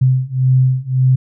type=beating tone pair; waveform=sine; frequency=128.6 / 130.4 Hz; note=C3 / C3; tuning=-30 / -5 cents; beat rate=1.8 Hz; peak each=-14 / -13 dBFS; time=0.01-1.16 s; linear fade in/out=10 ms; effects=none